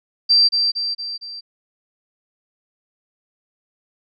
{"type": "tone with echo", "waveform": "sine", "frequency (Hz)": 4699, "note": "D8", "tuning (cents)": 0, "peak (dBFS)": -10, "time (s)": [0.29, 0.49], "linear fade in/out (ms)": 20, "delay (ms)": 230, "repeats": 4, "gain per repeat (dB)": -5, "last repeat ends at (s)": 1.41, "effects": []}